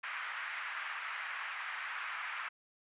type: band-pass noise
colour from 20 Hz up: pink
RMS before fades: -41 dBFS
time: 0.03-2.49 s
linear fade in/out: 10 ms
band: 1200 to 2400 Hz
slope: 24 dB/octave
effects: resampled to 8000 Hz